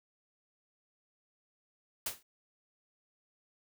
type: noise with exponential decay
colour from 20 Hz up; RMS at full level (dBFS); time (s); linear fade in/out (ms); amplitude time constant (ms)
white; -31; 2.06-2.23; 5; 35
effects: none